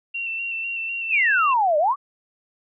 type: tone with vibrato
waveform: sine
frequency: 2716 Hz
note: F7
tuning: 49 cents flat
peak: -25 dBFS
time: 0.14-1.54 s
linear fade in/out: 10 ms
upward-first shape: square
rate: 4 Hz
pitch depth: 23 cents each way
type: exponential two-way sweep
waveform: sine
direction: down then up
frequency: 2758 to 580 to 1208 Hz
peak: -16 dBFS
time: 1.09-1.96 s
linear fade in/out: 50 ms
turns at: 1.78 s
effects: none